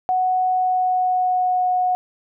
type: tone with pitch glide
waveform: sine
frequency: 740 to 731.1 Hz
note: F#5 to F#5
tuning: 0 to -21 cents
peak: -16 dBFS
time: 0.09-1.95 s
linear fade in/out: 0 ms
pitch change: -21 cents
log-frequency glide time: 0.49-1.68 s
effects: none